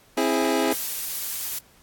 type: chord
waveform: 25% pulse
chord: C augmented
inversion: none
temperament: equal with one note detuned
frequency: 264.5 / 329.6 / 415.3 Hz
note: C4 / E4 / G#4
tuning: +19 / 0 / 0 cents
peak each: -21 dBFS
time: 0.17-0.73 s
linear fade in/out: 5 ms
type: noise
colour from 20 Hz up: blue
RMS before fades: -29 dBFS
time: 0.71-1.59 s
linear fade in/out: 5 ms
effects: pink hiss -56 dBFS RMS until 1.82 s + AAC 64 kbps